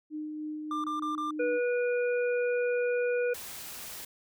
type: tone with tremolo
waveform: sine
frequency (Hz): 305.4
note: D#4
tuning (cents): -32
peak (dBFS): -33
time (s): 0.1-1.6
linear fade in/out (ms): 50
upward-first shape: sine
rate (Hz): 3.3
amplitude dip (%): 25
type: tone bursts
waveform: triangle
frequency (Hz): 1191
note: D6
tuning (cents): +24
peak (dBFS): -29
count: 4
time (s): 0.71-1.308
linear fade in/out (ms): 2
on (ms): 130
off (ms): 26
type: harmonic tone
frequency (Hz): 487.6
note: B4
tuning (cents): -22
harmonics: 1 / 3 / 5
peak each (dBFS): -26 / -36 / -40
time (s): 1.39-3.34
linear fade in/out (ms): 10
type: noise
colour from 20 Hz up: white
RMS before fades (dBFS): -42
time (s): 3.34-4.05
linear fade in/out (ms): 5
effects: none